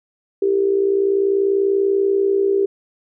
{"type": "tone with amplitude modulation", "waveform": "sine", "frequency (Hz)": 394, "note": "G4", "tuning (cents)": 9, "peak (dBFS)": -11, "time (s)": [0.42, 2.66], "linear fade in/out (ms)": 5, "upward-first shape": "sine", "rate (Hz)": 60.3, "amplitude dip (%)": 65, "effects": []}